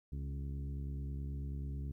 harmonic tone with a mistuned harmonic, 69.3 Hz, C#2, in tune, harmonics 1 / 2 / 3 / 4 / 5 / 6, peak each -39 / -43 / -52 / -53 / -60 / -62 dBFS, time 0.12-1.92 s, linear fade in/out 5 ms, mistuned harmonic 3, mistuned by +23 cents, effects 13-bit

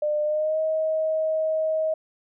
sine tone with pitch glide, 600 to 631.7 Hz, D5 to D#5, +37 to +26 cents, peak -21 dBFS, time 0.02-1.94 s, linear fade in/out 5 ms, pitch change +89 cents, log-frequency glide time 0.23-0.6 s, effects none

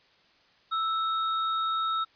sine tone pair together, 1318.5 / 3729 Hz, E6 / A#7, 0 / 0 cents, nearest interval octave + tritone, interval 1800 cents, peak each -26 / -35 dBFS, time 0.71-2.05 s, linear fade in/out 20 ms, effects white hiss -62 dBFS RMS until 2.15 s + resampled to 11025 Hz

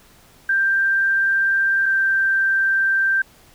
sine tone pair in turn, 1579 / 1569.9 Hz, G6 / G6, +12 / +2 cents, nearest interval unison, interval 10 cents, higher first, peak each -15 dBFS, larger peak neither, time 0.49-1.86 / 1.86-3.22 s, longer first, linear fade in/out 5 ms, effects pink hiss -51 dBFS RMS until 3.54 s

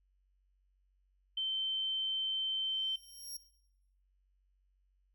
sine tone, 3098 Hz, G7, 21 cents flat, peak -32 dBFS, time 1.37-2.96 s, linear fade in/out 5 ms
20% pulse tone with exponential growth, 5588 Hz, F8, in tune, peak -34 dBFS, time 2.63-3.37 s, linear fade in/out 5 ms, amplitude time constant 160 ms
effects noise-tail reverb RT60 0.8 s tail -17 dB re dry + added 47 Hz sine -70 dBFS peak until 5.14 s

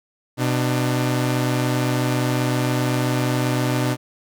sawtooth tone pair together, 125.7 / 299 Hz, B2 / D4, +31 / +31 cents, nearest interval octave + minor third, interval 1500 cents, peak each -16 / -20 dBFS, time 0.37-3.97 s, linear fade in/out 50 ms, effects none

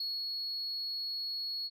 sine tone with ADSR envelope, 4345 Hz, C#8, 35 cents flat, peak -31 dBFS, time 0-1.7 s, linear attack 4 ms, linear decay 220 ms, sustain -2 dB, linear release 43 ms, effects tanh soft clip ceiling -31 dBFS

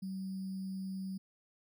sine tone with sample-and-hold, 190.4 Hz, F#3, 50 cents sharp, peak -37 dBFS, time 0.02-1.18 s, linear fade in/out 10 ms, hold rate 4900 Hz, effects none

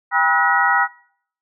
sine tone cluster, 796 / 969 / 1284 / 1459 / 1914 Hz, G5 / B5 / E6 / F#6 / A#6, +26 / -33 / -46 / -25 / +45 cents, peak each -20 dBFS, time 0.11-0.88 s, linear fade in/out 50 ms, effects noise-tail reverb RT60 0.6 s tail -23 dB re dry

